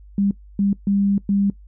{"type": "tone bursts at uneven times", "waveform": "sine", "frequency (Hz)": 199.5, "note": "G3", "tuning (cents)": 31, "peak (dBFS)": -15, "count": 4, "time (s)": [[0.18, 0.31], [0.59, 0.73], [0.87, 1.18], [1.29, 1.5]], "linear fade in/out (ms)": 2, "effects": ["noise-tail reverb RT60 0.1 s tail -19 dB re dry", "added 50 Hz sine -41 dBFS peak until 1.67 s"]}